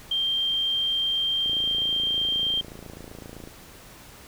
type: tone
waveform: sine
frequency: 3172 Hz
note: G7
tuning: 20 cents sharp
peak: -22 dBFS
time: 0.11-2.61 s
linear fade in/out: 5 ms
type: click train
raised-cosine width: 2 ms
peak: -27 dBFS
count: 57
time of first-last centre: 1.46-3.474 s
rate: 27.8 Hz
effects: pink hiss -47 dBFS RMS until 4.27 s